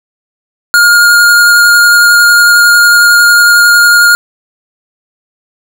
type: tone with vibrato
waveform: square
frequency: 1420 Hz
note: F6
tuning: 28 cents sharp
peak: -3 dBFS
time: 0.74-4.15 s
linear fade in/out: 0 ms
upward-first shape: triangle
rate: 11 Hz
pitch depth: 15 cents each way
effects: none